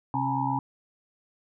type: tone cluster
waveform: sine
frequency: 132 / 270.6 / 830 / 896 / 965 Hz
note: C3 / C#4 / G#5 / A5 / B5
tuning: +16 / -42 / -1 / +31 / -40 cents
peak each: -31 dBFS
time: 0.14-0.59 s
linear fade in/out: 2 ms
effects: none